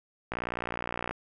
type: click train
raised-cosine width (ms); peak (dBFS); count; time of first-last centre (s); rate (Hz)
0.5; -17; 48; 0.32-1.11; 59.5
effects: none